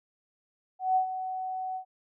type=tone with ADSR envelope; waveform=sine; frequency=749 Hz; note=F#5; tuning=21 cents sharp; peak=-20 dBFS; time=0.79-1.85 s; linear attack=170 ms; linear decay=100 ms; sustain=-11 dB; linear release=93 ms; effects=none